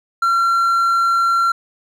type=tone; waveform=triangle; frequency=1366 Hz; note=F6; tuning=39 cents flat; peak=-11 dBFS; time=0.22-1.52 s; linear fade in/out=5 ms; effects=none